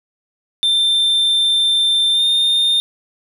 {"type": "tone with pitch glide", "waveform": "triangle", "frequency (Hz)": [3574, 3634], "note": ["A7", "A#7"], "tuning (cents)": [26, -45], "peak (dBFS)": -11, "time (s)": [0.63, 2.8], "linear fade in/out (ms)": 0, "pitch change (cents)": 29, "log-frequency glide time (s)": [2.13, 2.23], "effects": []}